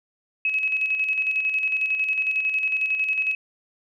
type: tone with tremolo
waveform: sine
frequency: 2565 Hz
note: E7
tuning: 48 cents flat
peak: -19 dBFS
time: 0.45-3.35 s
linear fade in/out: 2 ms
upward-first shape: square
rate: 11 Hz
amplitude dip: 45%
effects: none